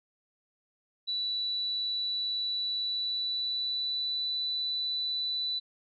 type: tone with pitch glide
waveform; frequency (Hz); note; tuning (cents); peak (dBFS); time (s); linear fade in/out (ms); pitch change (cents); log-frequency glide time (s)
sine; 3951 to 3978; B7 to B7; 0 to +12; -29; 1.07-5.6; 20; +12; 2.75-4.33
effects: none